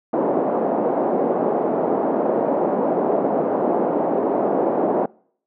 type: band-pass noise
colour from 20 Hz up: white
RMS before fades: -20 dBFS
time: 0.13-5.06 s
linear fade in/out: 5 ms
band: 220 to 710 Hz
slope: 24 dB/octave
effects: noise-tail reverb RT60 0.6 s tail -26 dB re dry